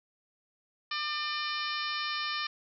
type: harmonic tone with a mistuned harmonic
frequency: 599 Hz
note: D5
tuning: 34 cents sharp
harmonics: 2 / 3 / 4 / 5 / 6 / 7 / 8 / 9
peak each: -36 / -38 / -39 / -40 / -41 / -41 / -42 / -43 dBFS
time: 0.91-2.47 s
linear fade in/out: 5 ms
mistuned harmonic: 6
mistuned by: +27 cents
effects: none